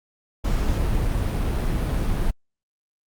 brown noise, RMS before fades -22 dBFS, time 0.44-2.31 s, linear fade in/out 10 ms, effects Opus 48 kbps

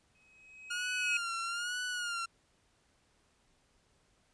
triangle tone with exponential growth, 2542 Hz, D#7, 36 cents sharp, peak -26 dBFS, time 0.15-1.17 s, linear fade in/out 2 ms, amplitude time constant 220 ms
sawtooth tone with vibrato, 1420 Hz, F6, 28 cents sharp, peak -31 dBFS, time 0.7-2.26 s, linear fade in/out 10 ms, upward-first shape sine, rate 1.1 Hz, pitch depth 77 cents each way
effects pink hiss -71 dBFS RMS until 4.33 s + resampled to 22050 Hz

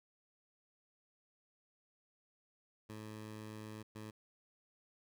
15% pulse tone bursts at uneven times, 108 Hz, A2, 32 cents flat, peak -40 dBFS, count 2, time 2.89-3.83 / 3.95-4.11 s, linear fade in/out 10 ms, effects none

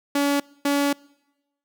sawtooth tone bursts at uneven times, 284 Hz, C#4, 42 cents sharp, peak -15 dBFS, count 2, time 0.15-0.4 / 0.65-0.93 s, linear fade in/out 5 ms, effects noise-tail reverb RT60 1.0 s tail -26 dB re dry

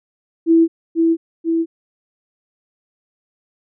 sine tone with echo, 329.6 Hz, E4, in tune, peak -8 dBFS, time 0.46-0.68 s, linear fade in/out 50 ms, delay 490 ms, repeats 2, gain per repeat -3 dB, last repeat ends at 1.66 s, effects none

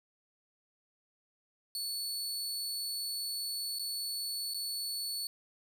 sawtooth tone with dropouts, 4435 Hz, C#8, in tune, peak -32 dBFS, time 1.75-5.27 s, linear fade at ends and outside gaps 1 ms, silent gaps 3.787-3.794 / 4.537-4.544 s, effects none

